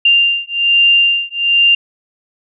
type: beating tone pair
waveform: sine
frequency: 2789 / 2790.2 Hz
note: F7 / F7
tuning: -3 / -2 cents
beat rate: 1.2 Hz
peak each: -12 dBFS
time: 0.05-1.75 s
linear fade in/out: 5 ms
effects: none

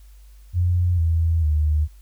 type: tone with pitch steps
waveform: sine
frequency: 88.6 / 82.4 / 76.1 Hz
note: F2 / E2 / D#2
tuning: +25 / 0 / -38 cents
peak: -16 dBFS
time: 0.53-1.88 s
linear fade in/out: 50 ms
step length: 450 ms
effects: added 50 Hz sine -43 dBFS peak until 2.01 s + white hiss -60 dBFS RMS until 2.01 s

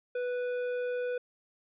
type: tone with tanh clipping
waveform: sine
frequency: 493.5 Hz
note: B4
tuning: 1 cent flat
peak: -32 dBFS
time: 0.15-1.18 s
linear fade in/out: 5 ms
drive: 11 dB
effects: resampled to 8000 Hz

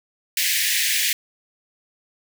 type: high-pass noise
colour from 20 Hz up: pink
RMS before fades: -21 dBFS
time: 0.37-1.13 s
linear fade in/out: 2 ms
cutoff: 1700 Hz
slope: 96 dB/octave
effects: none

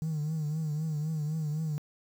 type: tone with vibrato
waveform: triangle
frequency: 154.3 Hz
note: D#3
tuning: 14 cents flat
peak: -26 dBFS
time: 0.02-1.78 s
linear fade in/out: 0 ms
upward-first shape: triangle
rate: 3.9 Hz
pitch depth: 87 cents each way
effects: tanh soft clip ceiling -25 dBFS + 9-bit

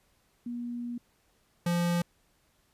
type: tone pair in turn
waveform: sine / square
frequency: 240 / 173.08 Hz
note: B3 / F3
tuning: -49 / -15 cents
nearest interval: tritone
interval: 566 cents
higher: first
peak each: -33 / -26 dBFS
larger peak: second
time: 0.46-0.98 / 1.66-2.02 s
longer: first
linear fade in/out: 5 ms
effects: pink hiss -69 dBFS RMS until 2.73 s + resampled to 32000 Hz

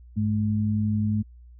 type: tone pair together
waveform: sine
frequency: 102.18 / 213.6 Hz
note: G#2 / G#3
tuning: -28 / +49 cents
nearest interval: octave + minor second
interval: 1277 cents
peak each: -24 dBFS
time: 0.16-1.23 s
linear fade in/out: 20 ms
effects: added 60 Hz sine -45 dBFS peak until 1.59 s

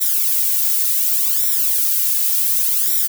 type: noise with flanger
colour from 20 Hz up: violet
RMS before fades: -17 dBFS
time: 0-3.08 s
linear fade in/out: 20 ms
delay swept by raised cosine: 0.53 to 2.33 ms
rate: 0.68 Hz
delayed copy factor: +0.95
effects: none

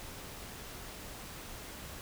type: silence
effects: pink hiss -46 dBFS RMS until 2.01 s

